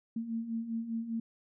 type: beating tone pair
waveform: sine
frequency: 224.3 / 229.3 Hz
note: A3 / A#3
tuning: +34 / -28 cents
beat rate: 5 Hz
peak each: -40 / -34 dBFS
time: 0.16-1.2 s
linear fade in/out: 5 ms
effects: none